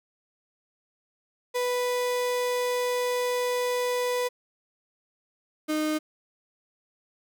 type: tone pair in turn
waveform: 35% pulse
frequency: 493.9 / 307.8 Hz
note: B4 / D#4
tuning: 0 / -19 cents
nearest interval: minor sixth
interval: 819 cents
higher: first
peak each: -23 dBFS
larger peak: neither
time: 1.54-4.29 / 5.68-5.99 s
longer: first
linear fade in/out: 20 ms
effects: none